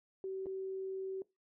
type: tone with dropouts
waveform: sine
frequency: 382.1 Hz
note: G4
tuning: 44 cents flat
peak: -37 dBFS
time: 0.24-1.22 s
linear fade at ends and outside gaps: 1 ms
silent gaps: 0.459-0.466 s
effects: noise-tail reverb RT60 0.2 s tail -20 dB re dry